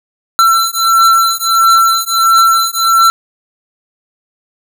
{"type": "beating tone pair", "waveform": "square", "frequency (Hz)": [1346, 1347.5], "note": ["E6", "E6"], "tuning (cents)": [36, 38], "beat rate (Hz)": 1.5, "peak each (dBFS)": -11, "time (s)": [0.39, 3.1], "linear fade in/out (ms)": 0, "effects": []}